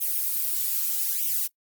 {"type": "noise with flanger", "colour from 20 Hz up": "violet", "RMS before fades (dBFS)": -26, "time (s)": [0, 1.48], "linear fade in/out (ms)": 20, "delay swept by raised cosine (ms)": [0.32, 4.12], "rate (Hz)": 0.8, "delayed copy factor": 0.8, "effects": ["noise-tail reverb RT60 0.1 s tail -23 dB re dry", "Opus 24 kbps"]}